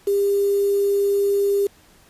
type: tone with quantisation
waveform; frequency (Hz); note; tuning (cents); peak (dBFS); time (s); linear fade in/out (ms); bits
sine; 401; G4; +39; -16; 0.07-1.67; 5; 6
effects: pink hiss -53 dBFS RMS until 2.09 s + resampled to 32000 Hz

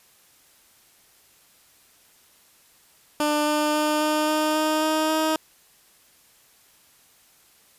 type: tone with pitch steps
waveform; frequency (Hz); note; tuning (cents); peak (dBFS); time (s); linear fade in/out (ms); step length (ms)
15% pulse; 298.4 / 300.6 / 302.9 / 305.2 / 307.5 / 309.8 / 312.2 / 314.5; D4 / D4 / D#4 / D#4 / D#4 / D#4 / D#4 / D#4; +28 / +40 / -46 / -33 / -20 / -7 / +6 / +19; -14; 3.2-5.36; 2; 270
effects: white hiss -57 dBFS RMS until 7.78 s + resampled to 32000 Hz

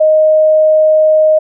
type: tone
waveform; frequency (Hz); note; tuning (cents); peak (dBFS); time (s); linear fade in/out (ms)
sine; 622.3; D#5; 0; -5; 0-1.39; 10
effects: none

